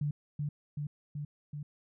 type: tone with echo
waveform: sine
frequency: 146.83 Hz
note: D3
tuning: in tune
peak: -29 dBFS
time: 0.01-0.11 s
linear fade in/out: 5 ms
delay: 380 ms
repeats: 4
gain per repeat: -2 dB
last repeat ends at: 1.63 s
effects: none